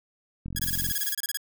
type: click train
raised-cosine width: 5 ms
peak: -24 dBFS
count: 21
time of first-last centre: 0.46-0.911 s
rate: 44.3 Hz
type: tone bursts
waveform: 5% pulse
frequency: 1661.2 Hz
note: G#6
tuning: in tune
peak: -16 dBFS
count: 15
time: 0.56-1.372 s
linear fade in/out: 2 ms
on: 28 ms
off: 28 ms
type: noise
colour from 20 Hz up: violet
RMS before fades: -31 dBFS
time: 0.61-1.14 s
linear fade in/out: 10 ms
effects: none